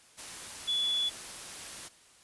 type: tone in noise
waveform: sine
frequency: 3425 Hz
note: A7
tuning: 47 cents flat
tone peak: -27 dBFS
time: 0.67-1.1 s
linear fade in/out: 20 ms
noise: white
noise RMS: -43 dBFS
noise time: 0.17-1.89 s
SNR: +13 dB
effects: white hiss -59 dBFS RMS until 2.23 s + resampled to 24000 Hz